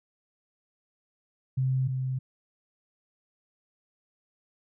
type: tone pair in turn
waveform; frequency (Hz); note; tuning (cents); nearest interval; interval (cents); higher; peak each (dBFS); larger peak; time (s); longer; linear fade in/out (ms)
sine; 130.81 / 130.19; C3 / C3; 0 / -8; unison; 8; first; -23 / -27; first; 1.57-1.88 / 1.88-2.19; neither; 10
effects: none